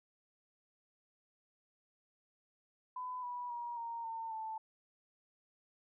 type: tone with pitch steps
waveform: sine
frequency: 1004 / 978.2 / 953.1 / 928.7 / 904.9 / 881.6 Hz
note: B5 / B5 / A#5 / A#5 / A5 / A5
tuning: +28 / -17 / +38 / -7 / +48 / +3 cents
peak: -39 dBFS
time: 2.96-4.58 s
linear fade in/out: 5 ms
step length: 270 ms
effects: none